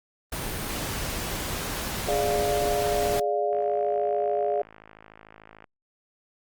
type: noise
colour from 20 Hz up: pink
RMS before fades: -31 dBFS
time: 0.32-3.2 s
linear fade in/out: 5 ms
type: chord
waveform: sine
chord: D diminished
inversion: second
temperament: equal with one note detuned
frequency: 415.3 / 587.3 / 700.5 Hz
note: Ab4 / D5 / F5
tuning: 0 / 0 / +5 cents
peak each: -27 dBFS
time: 2.08-4.62 s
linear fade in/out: 5 ms
type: click train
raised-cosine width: 0.5 ms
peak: -31 dBFS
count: 114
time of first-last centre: 3.53-5.642 s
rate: 53.5 Hz
effects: Opus 32 kbps